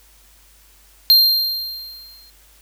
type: tone with exponential decay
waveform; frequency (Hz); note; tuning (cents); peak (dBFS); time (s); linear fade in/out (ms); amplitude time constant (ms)
square; 4186; C8; 0; -7; 1.1-2.3; 0; 260
effects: added 50 Hz sine -52 dBFS peak until 2.61 s + white hiss -52 dBFS RMS until 2.61 s